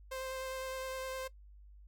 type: tone with vibrato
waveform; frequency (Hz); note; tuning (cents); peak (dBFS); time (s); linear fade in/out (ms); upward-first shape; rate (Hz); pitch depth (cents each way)
sawtooth; 523.3; C5; 0; -35; 0.11-1.28; 10; sine; 9.8; 12
effects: noise-tail reverb RT60 0.1 s tail -18 dB re dry + added 50 Hz sine -53 dBFS peak until 1.87 s